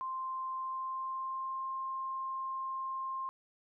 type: tone with pitch glide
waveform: sine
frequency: 1046.5 to 1058.7 Hz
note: C6 to C6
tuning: 0 to +20 cents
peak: -35 dBFS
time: 0.01-3.29 s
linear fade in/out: 0 ms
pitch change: +20 cents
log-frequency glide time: 0.55-1.69 s
effects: none